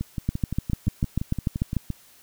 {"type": "two click trains", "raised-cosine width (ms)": 5, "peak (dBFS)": [-10, -15], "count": [11, 12], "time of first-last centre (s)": [[0.29, 1.767], [0.01, 1.903]], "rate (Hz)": [6.77, 5.81], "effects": ["white hiss -54 dBFS RMS until 2.22 s"]}